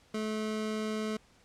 25% pulse tone, 216.2 Hz, A3, 30 cents flat, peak -28 dBFS, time 0.14-1.17 s, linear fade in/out 5 ms, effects pink hiss -63 dBFS RMS until 1.44 s + low-pass 8000 Hz 12 dB/octave

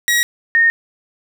sawtooth / sine tone pair in turn, 1905 / 1841.2 Hz, A#6 / A#6, +37 / -22 cents, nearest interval minor second, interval 59 cents, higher first, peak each -9 dBFS, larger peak neither, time 0.08-0.23 / 0.55-0.7 s, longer neither, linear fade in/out 0 ms, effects none

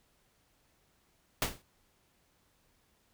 pink noise with exponential decay, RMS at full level -26 dBFS, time 1.42-1.62 s, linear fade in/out 1 ms, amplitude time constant 42 ms, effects pink hiss -71 dBFS RMS until 3.13 s

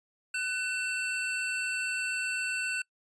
square tone pair together, 1501.2 / 2688 Hz, F#6 / E7, +25 / +33 cents, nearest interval minor seventh, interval 1008 cents, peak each -34 / -33 dBFS, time 0.34-2.82 s, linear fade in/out 5 ms, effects noise-tail reverb RT60 0.1 s tail -25 dB re dry + resampled to 22050 Hz

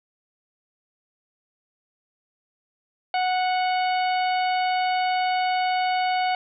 harmonic tone, 737 Hz, F#5, 7 cents flat, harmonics 1 / 2 / 3 / 4 / 5 / 6, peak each -21 / -33 / -31 / -35 / -41 / -38 dBFS, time 3.14-6.35 s, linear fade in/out 2 ms, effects none

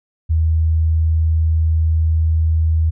sine tone, 80.1 Hz, E2, 49 cents flat, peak -12 dBFS, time 0.29-2.91 s, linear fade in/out 20 ms, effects none

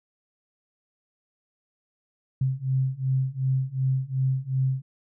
sine beating tone pair, 130.6 / 133.3 Hz, C3 / C3, -3 / +33 cents, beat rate 2.7 Hz, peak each -26 / -25 dBFS, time 2.41-4.82 s, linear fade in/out 5 ms, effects none

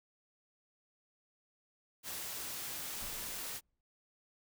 white noise, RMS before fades -42 dBFS, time 2.03-3.61 s, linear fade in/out 50 ms
brown noise with exponential decay, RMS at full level -47 dBFS, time 3.02-3.81 s, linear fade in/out 1 ms, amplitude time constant 170 ms
effects none

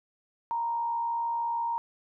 sine tone with frequency modulation, 932.3 Hz, A#5, in tune, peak -27 dBFS, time 0.51-1.78 s, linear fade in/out 0 ms, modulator 66.2 Hz, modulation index 0.3, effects none

